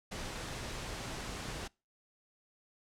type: noise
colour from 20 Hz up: pink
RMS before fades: -41 dBFS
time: 0.11-1.68 s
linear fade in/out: 10 ms
effects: noise-tail reverb RT60 0.3 s tail -26 dB re dry + low-pass 8000 Hz 12 dB/octave